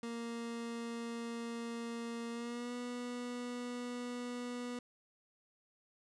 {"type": "tone with pitch glide", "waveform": "30% pulse", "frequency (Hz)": [233.1, 244.4], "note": ["A#3", "B3"], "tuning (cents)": [0, -18], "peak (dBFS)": -37, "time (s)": [0.03, 4.79], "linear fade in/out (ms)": 2, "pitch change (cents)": 82, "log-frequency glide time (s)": [2.31, 2.74], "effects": ["resampled to 22050 Hz"]}